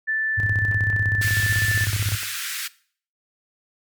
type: tone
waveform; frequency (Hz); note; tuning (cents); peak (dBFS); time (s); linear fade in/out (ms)
sine; 1760; A6; 0; -20; 0.07-1.86; 20
type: tone with tremolo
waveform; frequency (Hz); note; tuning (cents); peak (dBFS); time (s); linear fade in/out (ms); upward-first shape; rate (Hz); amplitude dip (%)
sine; 102.2; G#2; -27; -19; 0.37-2.18; 20; square; 16; 75
type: clicks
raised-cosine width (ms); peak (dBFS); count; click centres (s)
0.5; -24; 11; 0.725 / 0.928 / 1.284 / 1.426 / 1.564 / 1.715 / 1.777 / 1.812 / 1.929 / 2.121 / 2.232
type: high-pass noise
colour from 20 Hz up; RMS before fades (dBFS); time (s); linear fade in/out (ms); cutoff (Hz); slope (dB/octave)
pink; -29; 1.21-2.68; 10; 1400; 48
effects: noise-tail reverb RT60 0.5 s tail -20 dB re dry + MP3 96 kbps